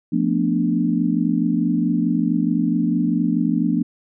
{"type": "chord", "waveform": "sine", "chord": "B half-diminished seventh", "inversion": "second", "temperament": "equal with one note detuned", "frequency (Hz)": [174.61, 222.3, 246.9, 293.7], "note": ["F3", "A3", "B3", "D4"], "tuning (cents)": [0, 18, 0, 0], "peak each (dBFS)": -22, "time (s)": [0.12, 3.83], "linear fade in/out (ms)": 10, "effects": []}